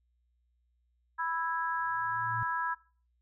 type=chord; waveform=sine; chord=E major; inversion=second; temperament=just; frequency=988.9 / 1318.5 / 1648.1 Hz; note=B5 / E6 / G#6; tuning=+2 / 0 / -14 cents; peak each=-33 / -36 / -35 dBFS; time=1.18-2.75 s; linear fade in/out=20 ms
type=tone with exponential growth; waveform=sine; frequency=115.6 Hz; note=A#2; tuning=14 cents flat; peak=-34 dBFS; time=1.69-2.43 s; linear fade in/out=0 ms; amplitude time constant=160 ms
effects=noise-tail reverb RT60 0.4 s tail -21 dB re dry + added 60 Hz sine -70 dBFS peak until 3.21 s